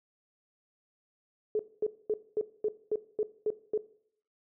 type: tone bursts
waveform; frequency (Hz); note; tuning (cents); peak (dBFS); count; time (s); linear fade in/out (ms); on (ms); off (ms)
sine; 427.3; G#4; +49; -25; 9; 1.55-3.777; 2; 43; 230
effects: noise-tail reverb RT60 0.6 s tail -17 dB re dry